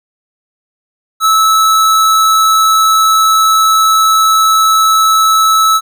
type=tone; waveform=square; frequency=1305 Hz; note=E6; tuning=18 cents flat; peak=-7 dBFS; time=1.2-5.81 s; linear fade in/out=50 ms; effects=none